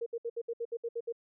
sine tone bursts, 466.2 Hz, A#4, in tune, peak -32 dBFS, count 10, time 0.01-1.125 s, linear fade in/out 10 ms, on 53 ms, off 65 ms, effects none

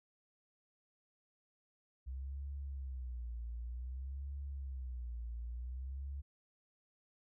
sine tone with vibrato, 63.7 Hz, C2, 46 cents flat, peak -40 dBFS, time 2.06-6.22 s, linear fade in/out 20 ms, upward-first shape sine, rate 0.54 Hz, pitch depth 160 cents each way, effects none

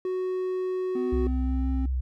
triangle tone, 370 Hz, F#4, in tune, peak -24 dBFS, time 0.05-1.27 s, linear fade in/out 2 ms
triangle tone with pitch glide, 252.6 to 263.9 Hz, B3 to C4, +39 to +15 cents, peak -27 dBFS, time 0.95-1.86 s, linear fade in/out 5 ms, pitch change +76 cents, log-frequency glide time 1.12-1.67 s
sine tone with vibrato, 64.3 Hz, C2, 30 cents flat, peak -24 dBFS, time 1.12-2.01 s, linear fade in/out 10 ms, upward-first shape sine, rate 5.5 Hz, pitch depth 30 cents each way
effects none

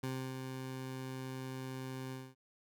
20% pulse tone with ADSR envelope, 130.81 Hz, C3, in tune, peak -31 dBFS, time 0.03-2.35 s, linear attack 6 ms, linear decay 300 ms, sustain -5 dB, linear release 230 ms, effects none

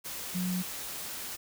sine tone in noise, 181.8 Hz, F#3, 30 cents flat, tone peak -29 dBFS, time 0.34-0.63 s, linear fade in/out 20 ms, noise white, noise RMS -39 dBFS, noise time 0.04-1.37 s, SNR +7 dB, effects none

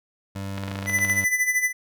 25% pulse tone, 98 Hz, G2, in tune, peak -26 dBFS, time 0.35-1.25 s, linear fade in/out 10 ms
clicks, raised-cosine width 0.3 ms, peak -16 dBFS, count 12, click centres 0.58 / 0.636 / 0.681 / 0.715 / 0.756 / 0.789 / 0.826 / 0.859 / 0.897 / 0.988 / 1.049 / 1.098 s
square tone with tremolo, 2000 Hz, B6, 21 cents sharp, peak -18 dBFS, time 0.86-1.73 s, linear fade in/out 50 ms, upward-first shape sine, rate 13 Hz, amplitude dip 70%
effects none

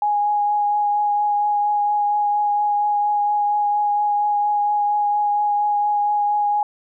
sine tone with vibrato, 828 Hz, G#5, 5 cents flat, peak -16 dBFS, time 0.02-6.63 s, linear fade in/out 2 ms, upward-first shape triangle, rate 4.3 Hz, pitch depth 14 cents each way, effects none

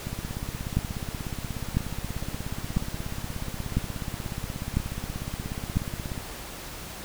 two click trains, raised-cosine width 5 ms, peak -10 / -20 dBFS, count 6 / 103, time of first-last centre 0.77-5.77 / 0.07-6.178 s, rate 1 / 16.7 Hz, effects pink hiss -39 dBFS RMS until 7.04 s

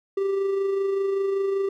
triangle tone with amplitude modulation, 392 Hz, G4, in tune, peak -18 dBFS, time 0.17-1.69 s, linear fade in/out 5 ms, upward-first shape sine, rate 25.2 Hz, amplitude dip 35%, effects none

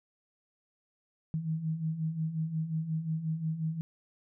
sine beating tone pair, 155.56 / 161.16 Hz, D#3 / E3, 0 / -39 cents, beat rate 5.6 Hz, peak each -37 / -31 dBFS, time 1.34-3.81 s, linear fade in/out 0 ms, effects none

